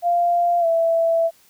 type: tone with pitch glide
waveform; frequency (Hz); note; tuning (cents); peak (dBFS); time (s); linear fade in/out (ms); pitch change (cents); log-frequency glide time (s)
sine; 695 to 662.8; F5 to E5; -9 to +9; -15; 0.02-1.31; 50; -82; 0.6-0.66
effects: white hiss -55 dBFS RMS until 1.49 s